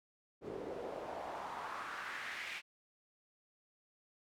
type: noise with band-pass filter sweep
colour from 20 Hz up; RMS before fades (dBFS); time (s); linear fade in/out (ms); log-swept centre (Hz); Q
pink; -44; 0.41-2.62; 50; 360 to 2500; 2.6
effects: none